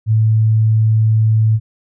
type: tone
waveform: sine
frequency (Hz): 110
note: A2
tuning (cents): 0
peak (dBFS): -9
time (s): 0.06-1.6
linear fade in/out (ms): 50
effects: none